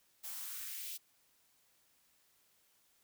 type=noise with high-pass filter sweep; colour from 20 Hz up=blue; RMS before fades=-44 dBFS; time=0.23-0.98 s; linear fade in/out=20 ms; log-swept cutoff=670 to 3200 Hz; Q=1.8; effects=white hiss -72 dBFS RMS until 3.03 s